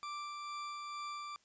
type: tone with tremolo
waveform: 40% pulse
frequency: 1174.7 Hz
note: D6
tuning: in tune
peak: -39 dBFS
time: 0.03-1.36 s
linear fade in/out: 0 ms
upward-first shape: sine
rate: 2.2 Hz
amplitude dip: 25%
effects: white hiss -71 dBFS RMS until 1.44 s + resampled to 16000 Hz